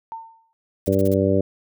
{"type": "tone with exponential decay", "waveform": "sine", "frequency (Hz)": 904, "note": "A5", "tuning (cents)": 47, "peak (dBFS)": -27, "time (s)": [0.12, 0.53], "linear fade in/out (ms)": 0, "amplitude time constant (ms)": 88}
{"type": "noise bursts", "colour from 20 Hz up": "blue", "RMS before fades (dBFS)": -37, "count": 5, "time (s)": [0.86, 1.14], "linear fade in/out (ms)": 0, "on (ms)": 24, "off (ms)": 40}
{"type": "harmonic tone", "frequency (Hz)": 97.1, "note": "G2", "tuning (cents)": -16, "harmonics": [1, 2, 3, 4, 5, 6], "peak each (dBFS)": [-23, -23, -23, -23, -23, -23], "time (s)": [0.87, 1.41], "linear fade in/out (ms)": 5}
{"effects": []}